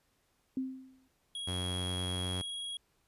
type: tone with exponential decay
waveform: sine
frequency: 261.6 Hz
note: C4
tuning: in tune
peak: -29 dBFS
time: 0.57-1.08 s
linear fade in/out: 2 ms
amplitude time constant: 110 ms
type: tone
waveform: square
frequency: 3308 Hz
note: G#7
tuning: 8 cents flat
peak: -38 dBFS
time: 1.35-2.77 s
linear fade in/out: 2 ms
type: tone with pitch glide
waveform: sawtooth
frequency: 90.8 to 91.33 Hz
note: F#2 to F#2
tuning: -32 to -22 cents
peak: -31 dBFS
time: 1.47-2.42 s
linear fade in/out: 10 ms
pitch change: +10 cents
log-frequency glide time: 2.12-2.24 s
effects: pink hiss -74 dBFS RMS until 3.07 s + resampled to 32000 Hz